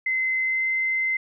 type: tone with pitch glide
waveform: sine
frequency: 2056 to 2068 Hz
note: C7 to C7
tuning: -31 to -21 cents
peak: -21 dBFS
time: 0.06-1.17 s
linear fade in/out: 5 ms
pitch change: +10 cents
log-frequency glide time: 0.41-0.65 s
effects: none